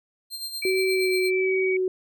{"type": "tone with tremolo", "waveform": "sawtooth", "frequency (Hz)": 4175, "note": "C8", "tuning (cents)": -5, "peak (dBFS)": -26, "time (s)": [0.3, 1.31], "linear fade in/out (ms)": 50, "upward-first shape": "sine", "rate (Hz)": 8.5, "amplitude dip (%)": 60}
{"type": "tone with pitch glide", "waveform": "sine", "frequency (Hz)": [2326, 2262], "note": ["D7", "C#7"], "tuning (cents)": [-17, 34], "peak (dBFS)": -26, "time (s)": [0.62, 1.77], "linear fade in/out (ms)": 5, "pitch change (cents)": -49, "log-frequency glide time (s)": [1.36, 1.54]}
{"type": "tone with vibrato", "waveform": "sine", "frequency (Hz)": 374.7, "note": "F#4", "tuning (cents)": 22, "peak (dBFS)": -21, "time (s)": [0.65, 1.88], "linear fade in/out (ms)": 2, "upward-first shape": "sine", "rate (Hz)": 1.4, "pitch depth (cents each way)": 17}
{"effects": []}